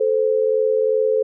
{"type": "tone pair together", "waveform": "sine", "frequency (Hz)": [437.2, 519.9], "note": ["A4", "C5"], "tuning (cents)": [-11, -11], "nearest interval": "minor third", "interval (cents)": 300, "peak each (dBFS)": [-17, -19], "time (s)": [0, 1.23], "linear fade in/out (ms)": 10, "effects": []}